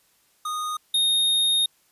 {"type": "tone pair in turn", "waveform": "square", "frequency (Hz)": [1236, 3704], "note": ["D#6", "A#7"], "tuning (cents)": [-12, -12], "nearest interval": "octave + perfect fifth", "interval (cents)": 1900, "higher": "second", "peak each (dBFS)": [-27, -19], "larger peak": "second", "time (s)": [[0.45, 0.77], [0.94, 1.66]], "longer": "second", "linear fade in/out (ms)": 5, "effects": ["white hiss -63 dBFS RMS until 1.91 s", "resampled to 32000 Hz"]}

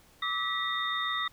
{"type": "tone cluster", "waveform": "sine", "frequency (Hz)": [1160, 1287, 1947, 3662], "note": ["D6", "E6", "B6", "A#7"], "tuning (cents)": [-22, -42, -25, -32], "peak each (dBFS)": [-35, -36, -33, -33], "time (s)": [0.22, 1.28], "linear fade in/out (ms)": 5, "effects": ["pink hiss -60 dBFS RMS until 1.32 s"]}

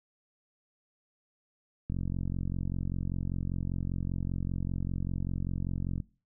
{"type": "click train", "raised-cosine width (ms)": 5, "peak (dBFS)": -21, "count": 186, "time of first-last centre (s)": [1.9, 6.002], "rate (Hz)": 45.1, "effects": ["noise-tail reverb RT60 0.4 s tail -24 dB re dry"]}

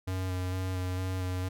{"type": "tone with vibrato", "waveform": "square", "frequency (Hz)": 92.4, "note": "F#2", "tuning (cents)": -2, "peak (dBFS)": -31, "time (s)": [0.07, 1.49], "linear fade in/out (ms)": 10, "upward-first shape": "square", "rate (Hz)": 2.2, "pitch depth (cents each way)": 15, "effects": []}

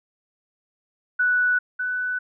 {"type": "tone pair in turn", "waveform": "sine", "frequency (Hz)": [1480, 1493.7], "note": ["F#6", "F#6"], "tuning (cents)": [0, 16], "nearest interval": "unison", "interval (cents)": 16, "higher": "second", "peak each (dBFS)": [-17, -23], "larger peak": "first", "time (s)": [[1.19, 1.59], [1.79, 2.19]], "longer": "neither", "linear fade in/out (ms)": 10, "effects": []}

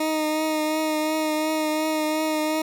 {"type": "tone with vibrato", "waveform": "20% pulse", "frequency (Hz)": 310.4, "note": "D#4", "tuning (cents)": -4, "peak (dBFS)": -17, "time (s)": [0, 2.62], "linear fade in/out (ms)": 5, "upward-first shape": "triangle", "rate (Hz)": 2.8, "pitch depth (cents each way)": 24, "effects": []}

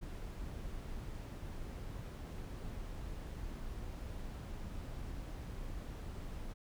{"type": "noise", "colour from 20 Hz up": "brown", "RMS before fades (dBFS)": -44, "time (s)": [0.01, 6.54], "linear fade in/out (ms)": 20, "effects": []}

